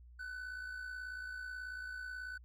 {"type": "tone with amplitude modulation", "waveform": "triangle", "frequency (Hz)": 1500, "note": "F#6", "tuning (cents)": 23, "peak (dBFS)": -38, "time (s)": [0.19, 2.38], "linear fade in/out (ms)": 10, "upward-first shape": "sine", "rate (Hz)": 58.3, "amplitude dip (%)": 50, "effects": ["added 60 Hz sine -54 dBFS peak until 2.44 s"]}